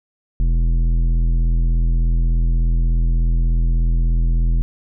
triangle tone with tanh clipping, 41.7 Hz, E1, 21 cents sharp, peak -15 dBFS, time 0.4-4.62 s, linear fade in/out 0 ms, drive 15 dB, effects none

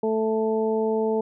harmonic tone, 220 Hz, A3, in tune, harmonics 1 / 2 / 3 / 4, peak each -27 / -22 / -32 / -32 dBFS, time 0.03-1.21 s, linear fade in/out 5 ms, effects none

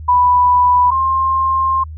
sine tone pair in turn, 987.8 / 1060.4 Hz, B5 / C6, 0 / +23 cents, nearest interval minor second, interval 123 cents, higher second, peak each -8 / -12 dBFS, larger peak first, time 0.08-0.91 / 0.91-1.84 s, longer second, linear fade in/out 10 ms, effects added 78 Hz sine -27 dBFS peak until 1.97 s

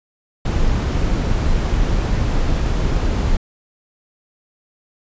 brown noise, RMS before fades -17 dBFS, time 0.45-3.37 s, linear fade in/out 5 ms, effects resampled to 16000 Hz

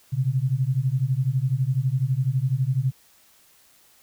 sine beating tone pair, 125.1 / 137.1 Hz, B2 / C#3, +23 / -19 cents, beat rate 12 Hz, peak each -23 dBFS, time 0.12-2.92 s, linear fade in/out 20 ms, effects white hiss -57 dBFS RMS until 4.02 s

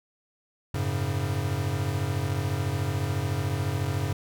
square chord, F# suspended second, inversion none, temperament equal with one note detuned, 92.5 / 106.44 / 138.59 Hz, F#2 / G#2 / C#3, 0 / +43 / 0 cents, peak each -31 dBFS, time 0.74-4.13 s, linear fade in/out 5 ms, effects none

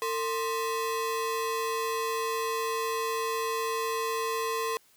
45% pulse ring-modulated tone, 750 Hz, F#5, 23 cents sharp, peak -25 dBFS, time 0.02-4.77 s, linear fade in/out 0 ms, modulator 298 Hz, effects white hiss -62 dBFS RMS until 4.96 s

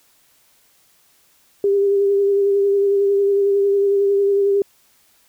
sine tone with vibrato, 399 Hz, G4, 31 cents sharp, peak -13 dBFS, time 1.64-4.62 s, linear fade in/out 2 ms, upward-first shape sine, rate 11 Hz, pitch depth 21 cents each way, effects white hiss -57 dBFS RMS until 5.28 s

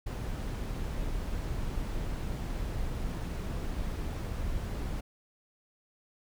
brown noise, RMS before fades -34 dBFS, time 0.06-5.01 s, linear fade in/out 10 ms, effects none

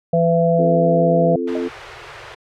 harmonic tone, 168 Hz, E3, 33 cents sharp, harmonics 1 / 3 / 4, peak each -17 / -17 / -17 dBFS, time 0.13-1.36 s, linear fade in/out 5 ms
sine chord, F major, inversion second, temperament equal with one note detuned, 261.6 / 343.8 / 440 Hz, C4 / F4 / A4, 0 / -27 / 0 cents, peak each -24 dBFS, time 0.58-1.69 s, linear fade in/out 20 ms
white band-stop noise, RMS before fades -27 dBFS, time 1.47-2.35 s, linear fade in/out 10 ms, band 150 to 340 Hz, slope 96 dB/octave
sine tone with exponential decay, 622.3 Hz, D#5, in tune, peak -22 dBFS, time 1.55-1.71 s, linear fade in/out 2 ms, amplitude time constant 33 ms
effects low-pass 2000 Hz 12 dB/octave

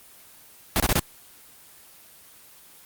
pink noise bursts, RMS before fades -20 dBFS, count 4, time 0.76-0.994 s, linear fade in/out 0 ms, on 39 ms, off 26 ms, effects white hiss -50 dBFS RMS until 2.85 s + Opus 24 kbps

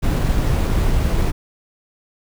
brown noise with sample-and-hold, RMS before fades -17 dBFS, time 0.02-1.32 s, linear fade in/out 20 ms, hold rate 11025 Hz, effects none

